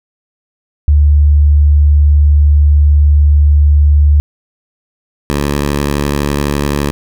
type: tone pair in turn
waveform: sine / 10% pulse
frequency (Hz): 73.42 / 71.87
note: D2 / D2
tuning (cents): 0 / -37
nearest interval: unison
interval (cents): 37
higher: first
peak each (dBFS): -4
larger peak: neither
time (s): 0.88-4.2 / 5.3-6.91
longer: first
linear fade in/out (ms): 0
effects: none